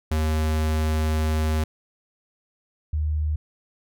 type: tone pair in turn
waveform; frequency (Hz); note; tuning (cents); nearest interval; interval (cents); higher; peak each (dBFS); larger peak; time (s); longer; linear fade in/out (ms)
square / sine; 78 / 76.26; D#2 / D#2; +5 / -34; unison; 39; first; -21; neither; 0.11-1.64 / 2.93-3.36; first; 5
effects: none